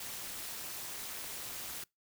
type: noise with amplitude modulation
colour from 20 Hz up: white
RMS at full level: -39 dBFS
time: 0-1.84 s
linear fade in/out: 5 ms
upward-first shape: sine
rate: 234 Hz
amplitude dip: 80%
effects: noise-tail reverb RT60 0.2 s tail -25 dB re dry